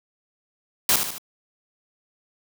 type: noise with echo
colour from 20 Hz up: white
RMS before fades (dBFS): -18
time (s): 0.89-0.96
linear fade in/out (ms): 2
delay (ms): 74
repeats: 3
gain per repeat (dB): -6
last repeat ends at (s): 1.182
effects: none